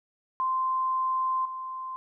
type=tone with level steps; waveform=sine; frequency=1041 Hz; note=C6; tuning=9 cents flat; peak=-24 / -33 dBFS; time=0.4-1.96 s; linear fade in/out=0 ms; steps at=1.45 s; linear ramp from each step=5 ms; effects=none